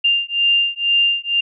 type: beating tone pair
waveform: sine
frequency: 2794 / 2796.1 Hz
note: F7 / F7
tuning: 0 / +1 cents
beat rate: 2.1 Hz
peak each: -17 dBFS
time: 0.04-1.41 s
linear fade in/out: 10 ms
effects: none